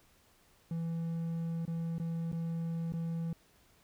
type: tone with dropouts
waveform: triangle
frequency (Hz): 165.9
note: E3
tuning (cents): +11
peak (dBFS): -31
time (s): 0.71-3.33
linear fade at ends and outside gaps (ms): 2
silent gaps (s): 1.653-1.678 / 1.983-1.998 / 2.318-2.328 / 2.923-2.936
effects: pink hiss -66 dBFS RMS until 3.83 s